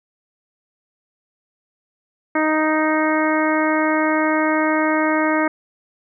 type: harmonic tone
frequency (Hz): 311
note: D#4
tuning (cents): -1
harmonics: 1 / 2 / 3 / 4 / 5 / 6 / 7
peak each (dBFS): -19 / -22 / -24 / -25 / -26 / -27 / -27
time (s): 2.35-5.48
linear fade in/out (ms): 5
effects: none